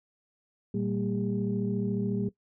sine tone cluster, 116.4 / 194.5 / 228.6 / 403 Hz, A#2 / G3 / A#3 / G4, -2 / -13 / -34 / +48 cents, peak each -34 / -29 / -33 / -35 dBFS, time 0.74-2.29 s, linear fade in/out 5 ms, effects noise-tail reverb RT60 0.1 s tail -18 dB re dry + tanh soft clip ceiling -17 dBFS

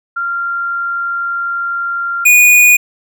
sine / square tone pair in turn, 1386 / 2459 Hz, F6 / D#7, -14 / -21 cents, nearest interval minor seventh, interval 993 cents, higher second, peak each -15 / -5 dBFS, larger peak second, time 0.16-2.25 / 2.25-2.77 s, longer first, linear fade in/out 10 ms, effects none

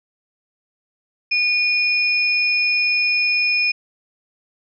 sine tone pair together, 2454 / 5225 Hz, D#7 / E8, -25 / -16 cents, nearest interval octave + minor second, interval 1309 cents, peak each -16 / -23 dBFS, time 1.31-3.72 s, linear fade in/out 10 ms, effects none

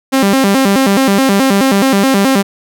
sawtooth tone with vibrato, 230 Hz, A#3, 23 cents flat, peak -4 dBFS, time 0.12-2.43 s, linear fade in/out 20 ms, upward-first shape square, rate 4.7 Hz, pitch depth 260 cents each way, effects none

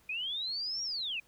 sine linear two-way sweep, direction up then down, 2420 to 5660 to 2420 Hz, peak -33 dBFS, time 0.09-1.2 s, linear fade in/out 5 ms, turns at 0.83 s, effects pink hiss -65 dBFS RMS until 1.27 s

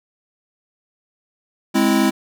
square chord, Ab augmented, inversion none, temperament equal, 207.7 / 261.6 / 329.6 Hz, Ab3 / C4 / E4, 0 / 0 / 0 cents, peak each -19 dBFS, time 1.74-2.11 s, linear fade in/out 20 ms, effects none

